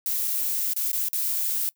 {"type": "noise with dropouts", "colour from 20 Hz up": "violet", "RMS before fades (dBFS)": -26, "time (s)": [0.06, 1.69], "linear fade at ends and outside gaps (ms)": 0, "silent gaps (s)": [[0.274, 0.278], [0.734, 0.764], [0.916, 0.93], [1.085, 1.13]], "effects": ["noise-tail reverb RT60 0.1 s tail -22 dB re dry"]}